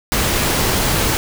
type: noise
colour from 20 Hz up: pink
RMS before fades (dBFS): -17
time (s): 0.12-1.17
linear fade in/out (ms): 0
effects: none